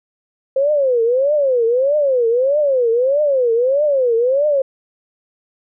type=tone with vibrato; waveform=sine; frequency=523.3 Hz; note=C5; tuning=in tune; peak=-12 dBFS; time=0.56-4.62 s; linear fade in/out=5 ms; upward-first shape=triangle; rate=1.6 Hz; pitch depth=270 cents each way; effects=none